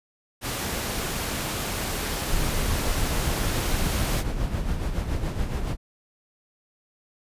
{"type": "noise", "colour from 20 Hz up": "pink", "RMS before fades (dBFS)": -29, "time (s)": [0.41, 4.24], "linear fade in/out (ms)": 50}
{"type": "noise with tremolo", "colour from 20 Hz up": "brown", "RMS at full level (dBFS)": -24, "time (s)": [2.28, 5.77], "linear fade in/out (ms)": 50, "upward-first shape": "sine", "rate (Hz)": 7.1, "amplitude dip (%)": 50}
{"effects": ["resampled to 32000 Hz"]}